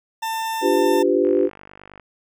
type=tone; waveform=40% pulse; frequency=895 Hz; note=A5; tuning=29 cents sharp; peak=-22 dBFS; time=0.22-1.03 s; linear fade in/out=10 ms
type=chord; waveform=sine; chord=G dominant seventh; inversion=second; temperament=equal with one note detuned; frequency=293.7 / 349.2 / 392 / 506.6 Hz; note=D4 / F4 / G4 / B4; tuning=0 / 0 / 0 / +44 cents; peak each=-22 / -20 / -19 / -21 dBFS; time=0.61-1.5 s; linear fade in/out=50 ms
type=click train; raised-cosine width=0.5 ms; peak=-26 dBFS; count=38; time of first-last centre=1.25-1.997 s; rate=49.5 Hz
effects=none